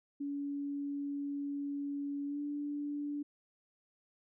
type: tone with pitch glide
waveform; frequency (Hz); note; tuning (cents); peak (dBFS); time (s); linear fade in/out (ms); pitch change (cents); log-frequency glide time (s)
sine; 283.9 to 290.5; C#4 to D4; +41 to -19; -35; 0.2-3.23; 10; +40; 2.26-2.4
effects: none